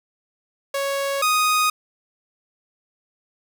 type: tone pair in turn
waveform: sawtooth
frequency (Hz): 554.4 / 1244.6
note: C#5 / D#6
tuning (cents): 0 / 0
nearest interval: octave + major second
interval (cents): 1400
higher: second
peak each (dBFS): -18 / -13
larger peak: second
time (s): 0.74-1.22 / 1.22-1.7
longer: neither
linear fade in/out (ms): 5
effects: none